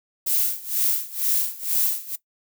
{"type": "noise with tremolo", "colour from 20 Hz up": "violet", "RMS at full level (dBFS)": -20, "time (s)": [0.26, 2.16], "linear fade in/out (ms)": 10, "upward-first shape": "sine", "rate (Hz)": 2.1, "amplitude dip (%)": 90, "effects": ["noise-tail reverb RT60 0.1 s tail -18 dB re dry"]}